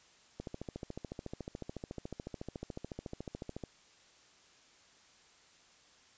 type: click train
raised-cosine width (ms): 2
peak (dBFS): -27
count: 46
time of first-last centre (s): 0.4-3.637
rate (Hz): 13.9
effects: white hiss -63 dBFS RMS until 6.17 s + resampled to 16000 Hz